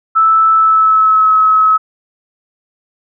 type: tone with pitch glide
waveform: sine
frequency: 1315 to 1285.7 Hz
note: E6 to E6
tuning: -5 to -44 cents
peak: -6 dBFS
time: 0.15-1.78 s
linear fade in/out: 20 ms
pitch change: -39 cents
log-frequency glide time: 0.54-1.32 s
effects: none